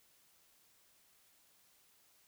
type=silence; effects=white hiss -69 dBFS RMS until 2.27 s